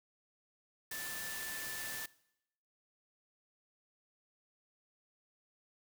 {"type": "tone in noise", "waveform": "sine", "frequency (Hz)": 1760, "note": "A6", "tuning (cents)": 0, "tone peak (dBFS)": -44, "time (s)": [0.91, 2.06], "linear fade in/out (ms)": 5, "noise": "white", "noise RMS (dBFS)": -43, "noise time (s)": [0.91, 2.06], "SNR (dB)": -4, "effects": ["noise-tail reverb RT60 0.8 s tail -21 dB re dry"]}